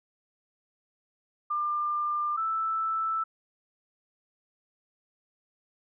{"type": "tone pair in turn", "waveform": "sine", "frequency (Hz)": [1196, 1319.6], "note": ["D6", "E6"], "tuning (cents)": [31, 1], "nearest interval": "major second", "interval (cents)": 170, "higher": "second", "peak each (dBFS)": -26, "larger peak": "neither", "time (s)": [[1.5, 2.37], [2.37, 3.24]], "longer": "neither", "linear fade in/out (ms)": 10, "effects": []}